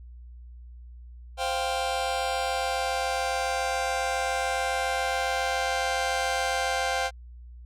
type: chord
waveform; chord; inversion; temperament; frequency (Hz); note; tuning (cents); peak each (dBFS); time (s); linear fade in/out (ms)
sawtooth; C suspended fourth; none; just; 523.3 / 697.7 / 784.9; C5 / F5 / G5; 0 / -2 / +2; -27 / -27 / -25; 1.37-7.11; 50
effects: added 60 Hz sine -42 dBFS peak until 7.65 s + low-pass 9000 Hz 12 dB/octave